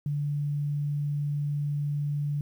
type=tone; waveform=sine; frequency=145.6 Hz; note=D3; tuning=15 cents flat; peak=-26 dBFS; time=0.06-2.41 s; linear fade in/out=2 ms; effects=10-bit